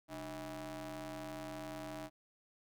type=ring-modulated tone; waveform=sawtooth; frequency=168.6 Hz; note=E3; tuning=39 cents sharp; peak=-36 dBFS; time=0.08-2.1 s; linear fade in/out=50 ms; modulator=470 Hz; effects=none